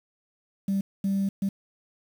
sine tone bursts at uneven times, 196 Hz, G3, in tune, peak -21 dBFS, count 3, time 0.68-0.81 / 1.04-1.29 / 1.42-1.49 s, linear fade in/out 5 ms, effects tanh soft clip ceiling -20 dBFS + 8-bit

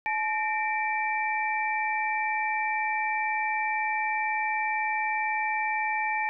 sine tone cluster, 859 / 1823 / 2336 Hz, A5 / A#6 / D7, -42 / -39 / -10 cents, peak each -28 / -32 / -30 dBFS, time 0.06-6.29 s, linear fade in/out 0 ms, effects none

